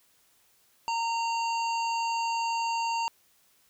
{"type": "harmonic tone", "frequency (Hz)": 922, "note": "A#5", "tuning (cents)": -19, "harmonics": [1, 3, 5, 7, 8], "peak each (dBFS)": [-27, -36, -39, -47, -46], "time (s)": [0.88, 3.08], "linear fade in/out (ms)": 0, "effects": ["white hiss -65 dBFS RMS until 3.69 s"]}